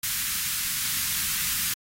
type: band-stop noise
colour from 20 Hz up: white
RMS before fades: -27 dBFS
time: 0.03-1.74 s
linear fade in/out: 5 ms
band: 220 to 1300 Hz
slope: 24 dB/octave
effects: AAC 48 kbps